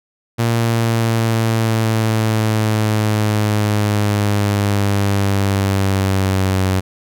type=linear sweep; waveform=sawtooth; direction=down; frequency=116.54 to 94 Hz; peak=-10 dBFS; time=0.38-6.81 s; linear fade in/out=20 ms; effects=none